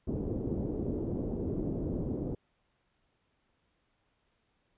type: low-pass noise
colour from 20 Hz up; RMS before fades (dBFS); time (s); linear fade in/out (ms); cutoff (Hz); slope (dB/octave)
white; -34; 0.07-2.35; 5; 400; 24
effects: pink hiss -75 dBFS RMS until 4.77 s + resampled to 8000 Hz